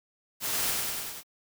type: noise with echo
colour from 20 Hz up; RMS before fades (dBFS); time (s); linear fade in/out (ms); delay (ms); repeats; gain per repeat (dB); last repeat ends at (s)
white; -31; 0.4-0.75; 50; 97; 5; -2; 1.235
effects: none